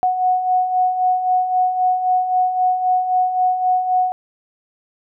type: beating tone pair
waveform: sine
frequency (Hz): 733 / 736.8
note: F#5 / F#5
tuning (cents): -16 / -7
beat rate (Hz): 3.8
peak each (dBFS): -23 / -15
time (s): 0.03-4.12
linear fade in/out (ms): 0
effects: none